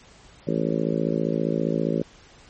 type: harmonic tone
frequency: 55 Hz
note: A1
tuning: in tune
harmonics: 3 / 4 / 5 / 6 / 7 / 8 / 9 / 10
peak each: -27 / -28 / -29 / -30 / -30 / -31 / -32 / -32 dBFS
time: 0.47-2.02 s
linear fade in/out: 5 ms
effects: pink hiss -51 dBFS RMS until 2.49 s + MP3 32 kbps